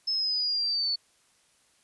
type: linear sweep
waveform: sine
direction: down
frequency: 5240 to 4435 Hz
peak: -25 dBFS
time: 0.07-0.96 s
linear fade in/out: 10 ms
effects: white hiss -65 dBFS RMS until 1.83 s + resampled to 24000 Hz